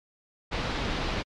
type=low-pass noise; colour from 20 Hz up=pink; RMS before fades=-30 dBFS; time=0.51-1.23 s; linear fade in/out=20 ms; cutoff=4500 Hz; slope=24 dB/octave; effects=MP3 64 kbps